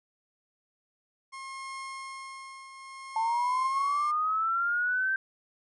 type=tone with tremolo; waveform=30% pulse; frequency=1073 Hz; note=C6; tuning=43 cents sharp; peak=-34 dBFS; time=1.32-4.12 s; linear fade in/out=20 ms; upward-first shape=triangle; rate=0.54 Hz; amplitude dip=65%
type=linear sweep; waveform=sine; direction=up; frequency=882 to 1568 Hz; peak=-25 dBFS; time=3.16-5.16 s; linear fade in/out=2 ms
effects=resampled to 24000 Hz